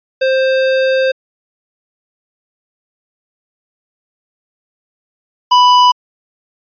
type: tone pair in turn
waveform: square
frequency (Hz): 526 / 990.4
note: C5 / B5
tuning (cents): +9 / +5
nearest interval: major seventh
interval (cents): 1096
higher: second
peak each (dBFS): -11 / -6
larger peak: second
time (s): 0.21-1.12 / 5.51-5.92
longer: first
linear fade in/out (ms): 10
effects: resampled to 11025 Hz